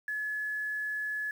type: tone with quantisation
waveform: sine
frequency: 1707 Hz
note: G#6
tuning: 47 cents sharp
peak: -31 dBFS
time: 0.08-1.31 s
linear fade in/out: 2 ms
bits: 9
effects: none